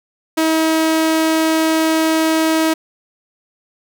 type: tone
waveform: sawtooth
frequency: 319.8 Hz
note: D#4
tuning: 48 cents sharp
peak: -9 dBFS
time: 0.37-2.74 s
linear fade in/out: 10 ms
effects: none